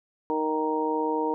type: harmonic tone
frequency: 155.56 Hz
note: D#3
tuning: in tune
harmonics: 2 / 3 / 4 / 5 / 6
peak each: -29 / -28 / -38 / -37 / -28 dBFS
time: 0.3-1.34 s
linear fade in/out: 0 ms
effects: none